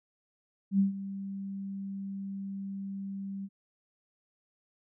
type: tone with ADSR envelope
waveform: sine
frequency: 196 Hz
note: G3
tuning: in tune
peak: -20 dBFS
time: 0.71-3.49 s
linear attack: 81 ms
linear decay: 130 ms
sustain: -15 dB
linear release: 47 ms
effects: none